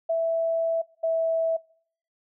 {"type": "tone pair in turn", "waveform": "sine", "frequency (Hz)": [659, 654.1], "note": ["E5", "E5"], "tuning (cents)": [-1, -14], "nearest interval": "unison", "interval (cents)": 13, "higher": "first", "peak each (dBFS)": -21, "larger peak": "neither", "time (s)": [[0.09, 0.82], [1.03, 1.57]], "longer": "first", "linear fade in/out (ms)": 10, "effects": ["noise-tail reverb RT60 0.6 s tail -24 dB re dry"]}